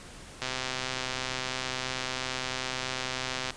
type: click train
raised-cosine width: 0.2 ms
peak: -14 dBFS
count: 399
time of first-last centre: 0.42-3.505 s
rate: 129 Hz
effects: pink hiss -47 dBFS RMS until 3.56 s + resampled to 22050 Hz